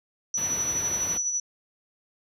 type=tone with tremolo; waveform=sine; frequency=5920 Hz; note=F#8; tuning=in tune; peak=-23 dBFS; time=0.34-1.4 s; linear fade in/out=2 ms; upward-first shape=sine; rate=12 Hz; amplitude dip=45%
type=band-stop noise; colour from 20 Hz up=pink; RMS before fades=-36 dBFS; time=0.37-1.18 s; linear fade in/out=10 ms; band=4700 to 9400 Hz; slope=96 dB/octave
effects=high-pass 80 Hz 12 dB/octave + resampled to 32000 Hz